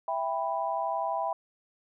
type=chord; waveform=sine; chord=E minor; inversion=none; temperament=just; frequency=659.3 / 791.1 / 988.9 Hz; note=E5 / G5 / B5; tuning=0 / +16 / +2 cents; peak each=-32 dBFS; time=0.08-1.33 s; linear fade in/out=2 ms; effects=none